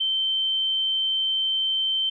sine tone, 3106 Hz, G7, 17 cents flat, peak -21 dBFS, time 0-2.1 s, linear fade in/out 10 ms, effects none

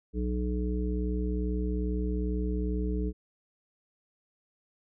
harmonic tone, 61.2 Hz, B1, 15 cents flat, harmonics 1 / 3 / 5 / 7, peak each -29 / -34 / -36 / -37 dBFS, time 0.13-3.13 s, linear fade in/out 50 ms, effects none

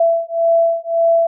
sine beating tone pair, 667 / 668.8 Hz, E5 / E5, +20 / +25 cents, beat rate 1.8 Hz, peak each -15 dBFS, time 0-1.27 s, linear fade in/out 5 ms, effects none

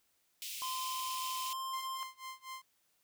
pink high-pass noise, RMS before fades -43 dBFS, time 0.42-1.53 s, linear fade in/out 0 ms, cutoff 2400 Hz, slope 48 dB/octave
square tone with pitch glide, 1034 to 1052.7 Hz, C6 to C6, -21 to +10 cents, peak -38 dBFS, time 0.62-2.03 s, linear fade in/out 0 ms, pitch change +31 cents, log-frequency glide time 1.44-1.57 s
sawtooth tone with tremolo, 1046.5 Hz, C6, in tune, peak -38 dBFS, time 1.73-2.62 s, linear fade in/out 5 ms, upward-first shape sine, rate 4.1 Hz, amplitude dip 95%
effects white hiss -75 dBFS RMS until 3.03 s

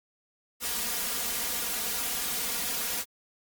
white noise with comb filter, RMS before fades -31 dBFS, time 0.6-3.05 s, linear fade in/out 50 ms, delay 4.2 ms, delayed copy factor +0.95, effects Opus 48 kbps

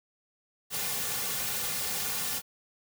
white noise with comb filter, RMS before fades -32 dBFS, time 0.7-2.42 s, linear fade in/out 50 ms, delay 3.1 ms, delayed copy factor -0.85, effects none

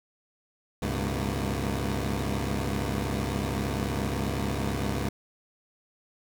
15% pulse tone cluster, 68.5 / 100.4 / 124 / 224.8 / 239.3 Hz, C#2 / G2 / B2 / A3 / A#3, -20 / +42 / +7 / +37 / +46 cents, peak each -24 / -26 / -31 / -32 / -33 dBFS, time 0.82-5.09 s, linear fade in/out 5 ms, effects none

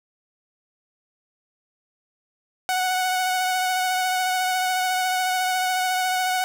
sawtooth tone with vibrato, 740 Hz, F#5, in tune, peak -17 dBFS, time 2.69-6.44 s, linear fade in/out 0 ms, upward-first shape triangle, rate 14 Hz, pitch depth 21 cents each way, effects none

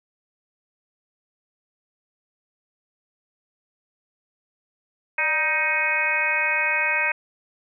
harmonic tone with a mistuned harmonic, 313.4 Hz, D#4, 13 cents sharp, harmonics 2 / 3 / 4 / 5 / 6 / 7 / 8, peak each -33 / -30 / -36 / -27 / -28 / -25 / -24 dBFS, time 5.18-7.12 s, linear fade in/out 5 ms, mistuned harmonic 2, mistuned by -90 cents, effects none

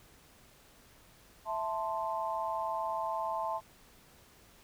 sine chord, A minor, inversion second, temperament equal, 659.3 / 880 / 1046.5 Hz, E5 / A5 / C6, 0 / 0 / 0 cents, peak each -37 / -35 / -37 dBFS, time 1.45-3.61 s, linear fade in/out 50 ms, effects pink hiss -60 dBFS RMS until 4.63 s

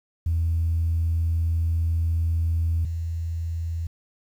sine tone pair in turn, 82.7 / 82.99 Hz, E2 / E2, +6 / +12 cents, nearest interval unison, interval 6 cents, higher second, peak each -19 / -25 dBFS, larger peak first, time 0.26-2.85 / 2.85-3.87 s, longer first, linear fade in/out 5 ms, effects tanh soft clip ceiling -16 dBFS + 9-bit

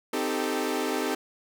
sawtooth chord, A half-diminished seventh, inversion first, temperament equal with one note detuned, 259.5 / 311.1 / 392 / 440 Hz, C4 / Eb4 / G4 / A4, -14 / 0 / 0 / 0 cents, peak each -28 dBFS, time 0.13-1.15 s, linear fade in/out 5 ms, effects none

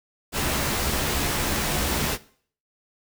pink noise with comb filter, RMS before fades -25 dBFS, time 0.32-2.18 s, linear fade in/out 50 ms, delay 14 ms, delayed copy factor +0.5, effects noise-tail reverb RT60 0.5 s tail -18 dB re dry

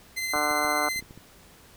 sawtooth tone with tremolo, 2066 Hz, C7, 22 cents flat, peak -23 dBFS, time 0.16-1.01 s, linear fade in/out 20 ms, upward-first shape triangle, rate 15 Hz, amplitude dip 35%
harmonic tone, 149.3 Hz, D3, 29 cents sharp, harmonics 2 / 3 / 4 / 5 / 6 / 7 / 8 / 9 / 10, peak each -35 / -38 / -32 / -30 / -36 / -32 / -32 / -33 / -33 dBFS, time 0.33-0.89 s, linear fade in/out 5 ms
clicks, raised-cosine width 3 ms, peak -32 dBFS, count 8, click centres 0.36 / 0.511 / 0.648 / 0.961 / 0.993 / 1.025 / 1.109 / 1.176 s
effects pink hiss -53 dBFS RMS until 1.76 s

